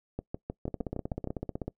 two click trains, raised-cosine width 2 ms, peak -20 / -20 dBFS, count 8 / 17, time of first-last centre 0.19-1.274 / 0.68-1.68 s, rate 6.46 / 16 Hz, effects noise-tail reverb RT60 0.1 s tail -22 dB re dry

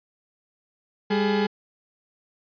35% pulse tone pair together, 200.1 / 424 Hz, G3 / G#4, +36 / +36 cents, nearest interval octave + minor second, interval 1300 cents, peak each -21 / -22 dBFS, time 1.1-1.47 s, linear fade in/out 10 ms, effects resampled to 11025 Hz

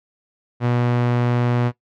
sawtooth tone with low-pass filter, 121.4 Hz, B2, 29 cents flat, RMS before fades -19 dBFS, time 0.6-1.72 s, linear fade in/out 50 ms, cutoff 2500 Hz, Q 0.56, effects noise-tail reverb RT60 0.1 s tail -17 dB re dry

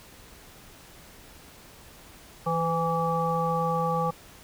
harmonic tone with a mistuned harmonic, 164.81 Hz, E3, in tune, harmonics 1 / 3 / 5 / 7, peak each -29 / -29 / -29 / -29 dBFS, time 2.46-4.11 s, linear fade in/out 10 ms, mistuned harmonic 3, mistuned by +30 cents, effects pink hiss -50 dBFS RMS until 4.43 s

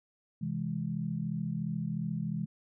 sine chord, C augmented, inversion none, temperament equal, 130.81 / 164.81 / 207.7 Hz, C3 / E3 / G#3, 0 / 0 / 0 cents, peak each -38 / -34 / -36 dBFS, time 0.41-2.46 s, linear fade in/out 10 ms, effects none

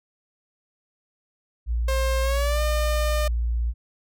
sine tone, 58.27 Hz, A#1, in tune, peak -21 dBFS, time 1.66-3.74 s, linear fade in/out 50 ms
sawtooth tone with pitch glide, 532 to 604.1 Hz, C5 to D5, +29 to +49 cents, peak -21 dBFS, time 1.88-3.28 s, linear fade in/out 5 ms, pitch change +220 cents, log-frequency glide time 2.22-2.61 s
effects none

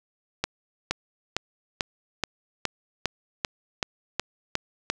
accelerating click train, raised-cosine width 0.2 ms, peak -7 dBFS, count 12, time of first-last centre 0.44-4.9 s, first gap 470 ms, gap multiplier 0.97, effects none

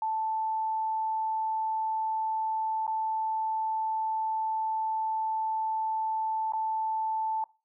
sine tone with dropouts, 880 Hz, A5, in tune, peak -27 dBFS, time 0.02-7.44 s, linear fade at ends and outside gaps 2 ms, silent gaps 2.867-2.877 / 6.522-6.534 s, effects noise-tail reverb RT60 0.3 s tail -21 dB re dry

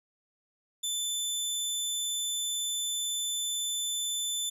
20% pulse tone, 3522 Hz, A7, 1 cent sharp, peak -24 dBFS, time 0.83-4.5 s, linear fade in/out 10 ms, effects 11-bit

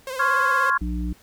sawtooth tone with vibrato, 523.3 Hz, C5, in tune, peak -25 dBFS, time 0.07-0.7 s, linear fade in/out 2 ms, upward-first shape triangle, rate 17 Hz, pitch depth 72 cents each way
sine chord, Db major seventh, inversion third, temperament equal, 1046.5 / 1108.7 / 1396.9 / 1661.2 Hz, C6 / Db6 / F6 / Ab6, 0 / 0 / 0 / 0 cents, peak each -23 dBFS, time 0.19-0.78 s, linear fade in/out 10 ms
harmonic tone, 60 Hz, B1, 49 cents flat, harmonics 1 / 3 / 5, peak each -25 / -30 / -32 dBFS, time 0.81-1.13 s, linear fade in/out 5 ms
effects pink hiss -54 dBFS RMS until 1.22 s

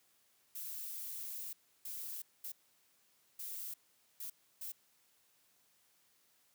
violet noise bursts at uneven times, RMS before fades -44 dBFS, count 6, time 0.55-1.53 / 1.85-2.22 / 2.44-2.52 / 3.39-3.74 / 4.2-4.3 / 4.61-4.72 s, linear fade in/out 5 ms, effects white hiss -72 dBFS RMS until 6.54 s + high-pass 80 Hz 12 dB/octave

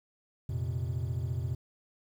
triangle chord, F suspended fourth, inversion none, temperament just, 87.31 / 116.41 / 130.96 Hz, F2 / Bb2 / C3, 0 / -2 / +2 cents, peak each -33 dBFS, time 0.49-1.55 s, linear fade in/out 5 ms, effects 10-bit

